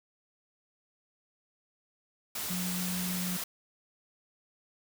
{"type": "tone in noise", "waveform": "sine", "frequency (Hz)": 181.1, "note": "F#3", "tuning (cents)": -37, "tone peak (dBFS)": -33, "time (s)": [2.5, 3.37], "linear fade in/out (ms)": 5, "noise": "white", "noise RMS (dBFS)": -36, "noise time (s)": [2.35, 3.44], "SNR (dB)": 0, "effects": []}